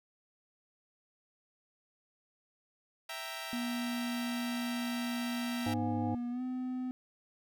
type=chord; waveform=10% pulse; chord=E diminished; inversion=none; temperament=equal; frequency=659.3 / 784 / 932.3 Hz; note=E5 / G5 / Bb5; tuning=0 / 0 / 0 cents; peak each=-34 / -37 / -36 dBFS; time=3.09-5.74 s; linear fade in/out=5 ms
type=tone with pitch glide; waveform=triangle; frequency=241.1 to 254.1 Hz; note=B3 to B3; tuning=-41 to +49 cents; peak=-32 dBFS; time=3.53-6.91 s; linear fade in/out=0 ms; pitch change=+90 cents; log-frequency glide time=6.3-6.42 s
type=harmonic tone; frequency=102.7 Hz; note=G#2; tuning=19 cents flat; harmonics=1 / 3 / 5 / 7 / 8; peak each=-36 / -37 / -44 / -42 / -40 dBFS; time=5.66-6.15 s; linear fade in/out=5 ms
effects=none